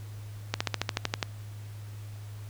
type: slowing click train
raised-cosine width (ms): 0.2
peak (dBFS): -9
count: 10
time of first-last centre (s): 0.54-1.228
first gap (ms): 65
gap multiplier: 1.04
effects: added 104 Hz sine -39 dBFS peak until 2.49 s + pink hiss -54 dBFS RMS until 2.49 s